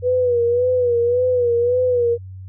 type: tone with vibrato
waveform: sine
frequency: 488 Hz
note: B4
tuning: 21 cents flat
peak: -14 dBFS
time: 0.02-2.18 s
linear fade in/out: 50 ms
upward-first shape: sine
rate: 1.8 Hz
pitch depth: 64 cents each way
effects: added 94 Hz sine -32 dBFS peak until 2.48 s